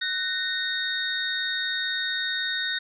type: tone cluster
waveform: sine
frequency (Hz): 1496 / 1851 / 3700 / 4327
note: F#6 / A#6 / A#7 / C#8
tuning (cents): +19 / -13 / -14 / -43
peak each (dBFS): -31 / -30 / -30 / -36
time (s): 0.01-2.79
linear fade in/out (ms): 10
effects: none